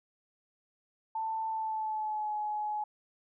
sine tone with pitch glide, 887 to 844.5 Hz, A5 to G#5, +14 to +29 cents, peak -31 dBFS, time 1.15-2.84 s, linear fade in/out 5 ms, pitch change -85 cents, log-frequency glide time 1.49-2.35 s, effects none

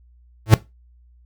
45% pulse tone with exponential growth, 110 Hz, A2, in tune, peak -4 dBFS, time 0.46-0.54 s, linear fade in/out 0 ms, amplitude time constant 16 ms, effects noise-tail reverb RT60 0.2 s tail -17 dB re dry + added 60 Hz sine -49 dBFS peak until 1.25 s

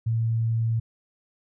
sine tone, 113.8 Hz, A#2, 41 cents flat, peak -21 dBFS, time 0.06-0.8 s, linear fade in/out 10 ms, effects none

